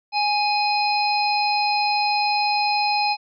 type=harmonic tone with a mistuned harmonic; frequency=830.6 Hz; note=G#5; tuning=in tune; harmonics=1 / 3 / 5 / 6; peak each=-20 / -25 / -27 / -28 dBFS; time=0.12-3.17 s; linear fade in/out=50 ms; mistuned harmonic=6; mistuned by=+31 cents; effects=none